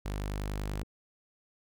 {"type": "tone", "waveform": "sawtooth", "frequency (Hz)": 50.3, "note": "G1", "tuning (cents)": 45, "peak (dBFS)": -29, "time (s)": [0.05, 0.83], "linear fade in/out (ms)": 10}
{"type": "clicks", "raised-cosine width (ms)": 3, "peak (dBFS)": -32, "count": 2, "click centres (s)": [0.741, 0.831]}
{"effects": []}